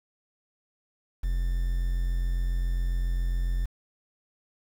triangle tone with quantisation, 43.65 Hz, F1, in tune, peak -22 dBFS, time 1.23-3.66 s, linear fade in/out 10 ms, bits 8, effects none

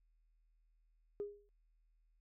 sine tone with exponential decay, 409.6 Hz, G#4, 24 cents flat, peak -35 dBFS, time 1.2-1.49 s, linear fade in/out 0 ms, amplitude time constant 62 ms, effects tanh soft clip ceiling -31 dBFS + added 40 Hz sine -70 dBFS peak until 2.2 s

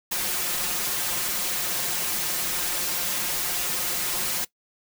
white noise with comb filter, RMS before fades -27 dBFS, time 0.11-4.45 s, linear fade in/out 10 ms, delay 5.6 ms, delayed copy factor +0.85, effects noise-tail reverb RT60 0.1 s tail -19 dB re dry

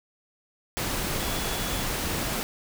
sine tone in noise, 3400 Hz, G#7, 40 cents sharp, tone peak -40 dBFS, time 1.2-1.84 s, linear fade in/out 0 ms, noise pink, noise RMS -29 dBFS, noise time 0.77-2.43 s, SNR -14 dB, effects none

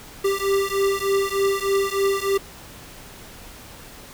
square beating tone pair, 392 / 395.3 Hz, G4 / G4, 0 / +15 cents, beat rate 3.3 Hz, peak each -23 dBFS, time 0.24-2.38 s, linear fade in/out 10 ms, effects pink hiss -42 dBFS RMS until 4.13 s

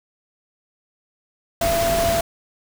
sine tone in noise, 674 Hz, E5, 38 cents sharp, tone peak -18 dBFS, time 1.61-2.21 s, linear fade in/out 5 ms, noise pink, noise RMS -24 dBFS, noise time 1.61-2.21 s, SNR +3 dB, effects none

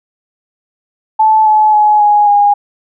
sine tone with pitch steps, 871 / 857.5 / 844.3 / 831.2 / 818.3 Hz, A5 / A5 / G#5 / G#5 / G#5, -18 / -45 / +28 / +1 / -26 cents, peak -5 dBFS, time 1.19-2.54 s, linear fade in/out 10 ms, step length 270 ms, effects none

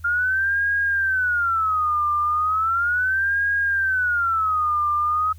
sine tone with vibrato, 1396.9 Hz, F6, in tune, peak -18 dBFS, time 0.04-5.33 s, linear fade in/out 10 ms, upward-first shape sine, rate 0.36 Hz, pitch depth 270 cents each way, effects added 82 Hz sine -39 dBFS peak until 5.38 s + white hiss -58 dBFS RMS until 5.38 s

